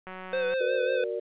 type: click train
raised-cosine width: 0.5 ms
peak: -26 dBFS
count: 88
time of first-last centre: 0.07-0.538 s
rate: 186 Hz
type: tone with vibrato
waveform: square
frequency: 513 Hz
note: C5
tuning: 34 cents flat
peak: -26 dBFS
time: 0.33-1.04 s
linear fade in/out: 2 ms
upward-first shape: sine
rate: 5.5 Hz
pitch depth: 43 cents each way
type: chord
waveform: sine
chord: Gb augmented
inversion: none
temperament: equal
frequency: 370 / 466.2 / 587.3 Hz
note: Gb4 / Bb4 / D5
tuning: 0 / 0 / 0 cents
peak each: -34 / -31 / -35 dBFS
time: 0.6-1.2 s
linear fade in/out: 10 ms
effects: resampled to 8000 Hz + 10-bit